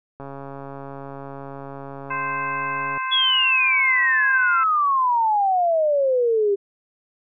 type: click train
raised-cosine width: 1 ms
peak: -22 dBFS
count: 384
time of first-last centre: 0.2-2.975 s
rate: 138 Hz
type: harmonic tone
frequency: 521 Hz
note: C5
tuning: 7 cents flat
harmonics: 2 / 3 / 4 / 5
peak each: -25 / -29 / -34 / -33 dBFS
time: 2.1-4.64 s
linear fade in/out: 10 ms
type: exponential sweep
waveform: sine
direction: down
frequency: 3413 to 392.3 Hz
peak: -16 dBFS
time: 3.11-6.56 s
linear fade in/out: 20 ms
effects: none